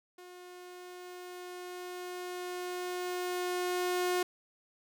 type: tone with level ramp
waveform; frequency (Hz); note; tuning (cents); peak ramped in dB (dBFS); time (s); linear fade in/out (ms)
sawtooth; 359.9; F#4; -48; -45 to -24; 0.18-4.23; 5
effects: none